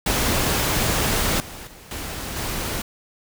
pink noise with level steps, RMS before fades -21 / -37 / -44 / -31 / -27 dBFS, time 0.06-2.82 s, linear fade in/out 5 ms, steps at 1.4 / 1.67 / 1.91 / 2.36 s, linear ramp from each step 2 ms, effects none

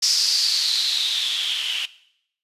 violet noise with low-pass filter sweep, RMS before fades -22 dBFS, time 0.02-1.86 s, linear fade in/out 10 ms, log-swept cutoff 5200 to 2900 Hz, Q 7.2, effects noise-tail reverb RT60 0.7 s tail -18 dB re dry + resampled to 32000 Hz

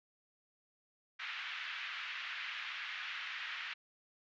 pink band-pass noise, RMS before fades -43 dBFS, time 1.19-3.74 s, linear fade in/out 10 ms, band 1500 to 3200 Hz, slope 24 dB/octave, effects resampled to 16000 Hz

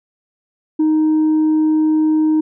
sine tone, 311.1 Hz, D#4, in tune, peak -9 dBFS, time 0.79-2.41 s, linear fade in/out 10 ms, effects tanh soft clip ceiling -10 dBFS

